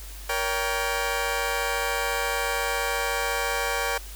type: chord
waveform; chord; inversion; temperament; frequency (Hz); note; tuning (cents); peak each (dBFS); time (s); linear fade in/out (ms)
15% pulse; G diminished; first; just; 470.4 / 564.5 / 784; Bb4 / Db5 / G5; +16 / +31 / 0; -23; 0.29-3.98; 5
effects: added 50 Hz sine -38 dBFS peak until 4.15 s + white hiss -44 dBFS RMS until 4.15 s